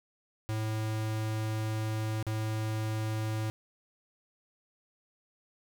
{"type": "tone with dropouts", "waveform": "square", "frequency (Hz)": 109.2, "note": "A2", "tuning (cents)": -13, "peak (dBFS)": -31, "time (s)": [0.49, 3.5], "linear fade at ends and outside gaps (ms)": 0, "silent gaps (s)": [2.227, 2.267], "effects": []}